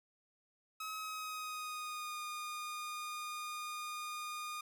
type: tone with pitch glide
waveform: sawtooth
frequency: 1278 to 1221 Hz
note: D#6 to D#6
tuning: +46 to -33 cents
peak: -37 dBFS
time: 0.8-4.61 s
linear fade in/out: 5 ms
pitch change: -79 cents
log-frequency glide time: 0.95-2.19 s
effects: none